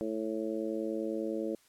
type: harmonic tone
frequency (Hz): 110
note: A2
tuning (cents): 0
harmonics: 2 / 3 / 4 / 5 / 6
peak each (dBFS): -39 / -35 / -38 / -38 / -50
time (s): 0.01-1.55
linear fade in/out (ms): 0
effects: white hiss -65 dBFS RMS until 1.68 s + low-pass 12000 Hz 12 dB/octave